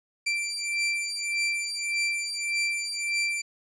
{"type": "beating tone pair", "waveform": "sawtooth", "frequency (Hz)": [2349, 2350.7], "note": ["D7", "D7"], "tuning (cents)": [0, 1], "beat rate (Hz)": 1.7, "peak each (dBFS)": -26, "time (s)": [0.26, 3.42], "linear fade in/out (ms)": 10, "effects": ["resampled to 22050 Hz"]}